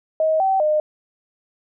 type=tone with pitch steps; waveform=sine; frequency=632 / 769 / 610 Hz; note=D#5 / G5 / D#5; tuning=+27 / -33 / -34 cents; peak=-15 dBFS; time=0.2-0.8 s; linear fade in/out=2 ms; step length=200 ms; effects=none